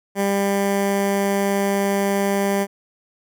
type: tone with notch filter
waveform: 15% pulse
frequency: 198.7 Hz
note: G3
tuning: 24 cents sharp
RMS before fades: -20 dBFS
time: 0.15-2.67 s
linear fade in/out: 50 ms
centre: 3900 Hz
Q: 1.4
effects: none

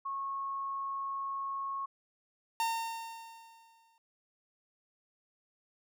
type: tone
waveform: sine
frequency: 1095 Hz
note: C#6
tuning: 22 cents flat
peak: -34 dBFS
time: 0.05-1.86 s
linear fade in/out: 10 ms
type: tone with exponential decay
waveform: 45% pulse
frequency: 912 Hz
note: A#5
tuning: 38 cents flat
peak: -28 dBFS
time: 2.6-3.98 s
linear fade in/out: 1 ms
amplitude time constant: 300 ms
effects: none

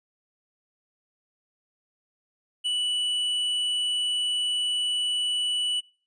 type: tone with tanh clipping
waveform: triangle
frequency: 2960 Hz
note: F#7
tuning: in tune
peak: -25 dBFS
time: 2.64-5.81 s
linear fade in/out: 20 ms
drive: 11 dB
effects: noise-tail reverb RT60 0.4 s tail -23 dB re dry + resampled to 22050 Hz

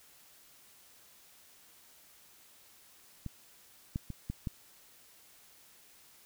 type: clicks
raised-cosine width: 5 ms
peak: -26 / -21 / -27 / -23 / -22 dBFS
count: 5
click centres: 3.263 / 3.959 / 4.103 / 4.3 / 4.472 s
effects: white hiss -60 dBFS RMS until 6.25 s

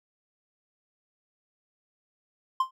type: tone with exponential decay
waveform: triangle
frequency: 1046 Hz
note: C6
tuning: 1 cent flat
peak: -16 dBFS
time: 2.6-2.71 s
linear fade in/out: 5 ms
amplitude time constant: 23 ms
effects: none

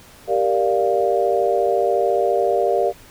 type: chord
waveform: sine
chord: G minor seventh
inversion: none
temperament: equal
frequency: 392 / 466.2 / 587.3 / 698.5 Hz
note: G4 / Bb4 / D5 / F5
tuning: 0 / 0 / 0 / 0 cents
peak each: -21 dBFS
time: 0.27-2.93 s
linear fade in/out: 50 ms
effects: pink hiss -46 dBFS RMS until 3.1 s

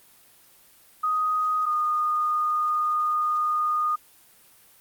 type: tone pair in turn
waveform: sine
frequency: 1249 / 1226.8 Hz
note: D#6 / D#6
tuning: +6 / -25 cents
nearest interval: unison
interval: 31 cents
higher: first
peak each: -21 dBFS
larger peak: neither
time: 1.03-1.66 / 1.66-3.96 s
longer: second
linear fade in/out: 10 ms
effects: white hiss -55 dBFS RMS until 4.8 s + Opus 32 kbps

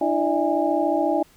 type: tone cluster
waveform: sine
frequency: 300.5 / 334.5 / 593 / 650 / 820 Hz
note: D4 / E4 / D5 / E5 / G#5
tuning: +40 / +25 / +17 / -24 / -22 cents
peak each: -25 dBFS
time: 0.01-1.23 s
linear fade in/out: 5 ms
effects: pink hiss -55 dBFS RMS until 1.36 s

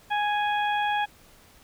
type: harmonic tone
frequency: 830.6 Hz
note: G#5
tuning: in tune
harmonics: 1 / 2 / 3 / 4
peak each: -24 / -30 / -35 / -36 dBFS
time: 0.1-1.06 s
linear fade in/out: 20 ms
effects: pink hiss -55 dBFS RMS until 1.63 s

